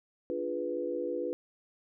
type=chord; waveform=sine; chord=D diminished seventh; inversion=none; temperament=equal; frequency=293.7 / 349.2 / 415.3 / 493.9 Hz; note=D4 / F4 / Ab4 / Cb5; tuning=0 / 0 / 0 / 0 cents; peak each=-39 / -36 / -40 / -34 dBFS; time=0.3-1.33 s; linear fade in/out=0 ms; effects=none